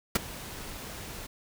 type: noise with ADSR envelope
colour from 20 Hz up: pink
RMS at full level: -21 dBFS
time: 0.15-1.27 s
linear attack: 6 ms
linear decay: 18 ms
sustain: -20 dB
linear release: 11 ms
effects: none